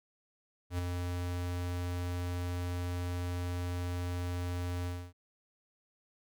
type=tone with ADSR envelope; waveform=square; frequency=88.6 Hz; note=F2; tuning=25 cents sharp; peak=-30 dBFS; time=0.7-5.13 s; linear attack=87 ms; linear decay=6 ms; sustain=-4 dB; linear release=270 ms; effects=none